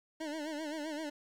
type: tone with vibrato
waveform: 25% pulse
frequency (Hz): 305.9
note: D#4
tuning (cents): -29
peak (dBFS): -33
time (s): 0.2-1.1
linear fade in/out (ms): 10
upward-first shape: sine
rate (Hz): 7.7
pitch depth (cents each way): 95
effects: low-pass 8000 Hz 12 dB/octave + 10-bit